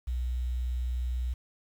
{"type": "tone with quantisation", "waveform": "sine", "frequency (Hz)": 61.74, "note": "B1", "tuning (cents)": 0, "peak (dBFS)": -28, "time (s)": [0.07, 1.34], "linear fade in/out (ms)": 10, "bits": 9, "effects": []}